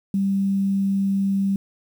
sine tone with quantisation, 196 Hz, G3, in tune, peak -18 dBFS, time 0.14-1.56 s, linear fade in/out 2 ms, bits 8, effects none

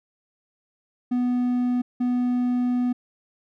triangle tone pair in turn, 246.9 / 246.9 Hz, B3 / B3, 0 / 0 cents, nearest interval unison, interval 0 cents, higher neither, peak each -18 dBFS, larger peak neither, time 1.11-1.82 / 2-2.93 s, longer second, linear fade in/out 10 ms, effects none

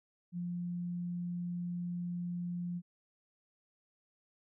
sine tone, 175.3 Hz, F3, 7 cents sharp, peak -35 dBFS, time 0.32-2.82 s, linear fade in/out 50 ms, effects none

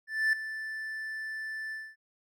triangle tone with ADSR envelope, 1760 Hz, A6, in tune, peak -20 dBFS, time 0.07-1.96 s, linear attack 260 ms, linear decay 3 ms, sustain -13 dB, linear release 240 ms, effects none

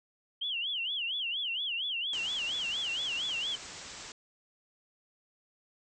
sine tone with vibrato, 3055 Hz, G7, 45 cents flat, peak -31 dBFS, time 0.41-3.56 s, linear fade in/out 10 ms, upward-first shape sine, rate 4.3 Hz, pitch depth 210 cents each way
white low-pass noise, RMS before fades -46 dBFS, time 2.13-4.12 s, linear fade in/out 2 ms, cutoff 7900 Hz, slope 96 dB/octave
effects none

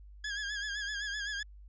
sawtooth tone with vibrato, 1659 Hz, G#6, 2 cents flat, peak -31 dBFS, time 0.24-1.43 s, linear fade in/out 5 ms, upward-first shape sine, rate 7.8 Hz, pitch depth 65 cents each way, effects added 50 Hz sine -49 dBFS peak until 1.68 s + resampled to 16000 Hz

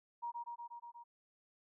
sine tone with echo, 946 Hz, A#5, 25 cents sharp, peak -38 dBFS, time 0.22-0.32 s, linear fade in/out 20 ms, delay 120 ms, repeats 6, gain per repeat -2 dB, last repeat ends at 1.04 s, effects none

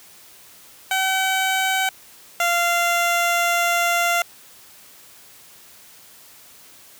15% pulse tone pair in turn, 762 / 691.5 Hz, G5 / F5, -49 / -17 cents, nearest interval major second, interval 168 cents, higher first, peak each -12 / -11 dBFS, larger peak second, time 0.91-1.89 / 2.4-4.22 s, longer second, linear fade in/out 2 ms, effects white hiss -47 dBFS RMS until 6.99 s + high-pass 60 Hz 12 dB/octave

